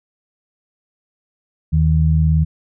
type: tone pair together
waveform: sine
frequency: 78.51 / 157.2 Hz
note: D#2 / D#3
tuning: +16 / +18 cents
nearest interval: octave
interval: 1202 cents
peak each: -14 dBFS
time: 1.72-2.45 s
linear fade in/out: 20 ms
effects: none